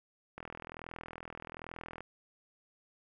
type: click train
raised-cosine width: 0.5 ms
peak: -28 dBFS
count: 68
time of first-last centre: 0.38-2.006 s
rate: 41.2 Hz
effects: none